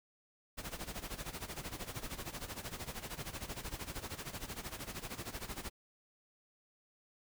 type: noise with tremolo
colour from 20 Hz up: pink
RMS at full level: -41 dBFS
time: 0.57-5.7 s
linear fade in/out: 20 ms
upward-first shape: sine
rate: 13 Hz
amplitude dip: 80%
effects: none